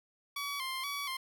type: tone with vibrato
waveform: 15% pulse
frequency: 1093 Hz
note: C#6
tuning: 25 cents flat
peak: -29 dBFS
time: 0.36-1.17 s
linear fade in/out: 5 ms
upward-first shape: square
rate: 2.1 Hz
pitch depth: 67 cents each way
effects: none